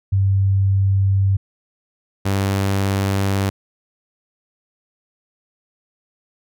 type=tone pair in turn; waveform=sine / sawtooth; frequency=97.4 / 98.02 Hz; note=G2 / G2; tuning=-11 / 0 cents; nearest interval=unison; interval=11 cents; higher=second; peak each=-13 dBFS; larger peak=neither; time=0.12-1.37 / 2.25-3.5 s; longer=neither; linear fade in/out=10 ms; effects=none